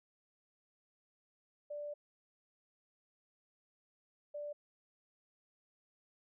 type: tone bursts at uneven times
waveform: sine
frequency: 587.3 Hz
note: D5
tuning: in tune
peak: -40 dBFS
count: 2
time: 1.7-1.94 / 4.34-4.53 s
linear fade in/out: 10 ms
effects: none